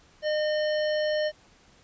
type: harmonic tone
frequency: 609 Hz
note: D#5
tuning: 37 cents flat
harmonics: 1 / 3 / 5 / 7 / 9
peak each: -24 / -34 / -38 / -41 / -43 dBFS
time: 0.22-1.32 s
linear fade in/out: 50 ms
effects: pink hiss -58 dBFS RMS until 1.83 s + resampled to 16000 Hz